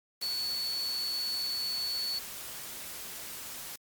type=tone in noise; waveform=sine; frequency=4435 Hz; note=C#8; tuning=in tune; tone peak=-31 dBFS; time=0.22-2.19 s; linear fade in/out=5 ms; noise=white; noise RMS=-42 dBFS; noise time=0.21-3.76 s; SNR=+8 dB; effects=Opus 48 kbps